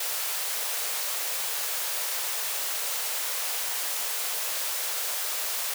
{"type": "high-pass noise", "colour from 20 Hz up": "white", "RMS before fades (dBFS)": -30, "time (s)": [0, 5.74], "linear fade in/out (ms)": 5, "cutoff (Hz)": 440, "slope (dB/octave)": 48, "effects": []}